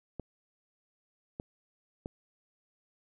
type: clicks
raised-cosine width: 2 ms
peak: -24 dBFS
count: 3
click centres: 0.197 / 1.399 / 2.059 s
effects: none